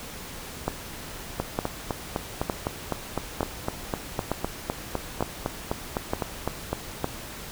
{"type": "two click trains", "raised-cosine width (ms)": 1, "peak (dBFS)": [-11, -10], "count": [22, 8], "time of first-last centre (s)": [[1.4, 6.73], [0.68, 7.044]], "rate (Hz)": [3.94, 1.1], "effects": ["pink hiss -39 dBFS RMS until 7.51 s"]}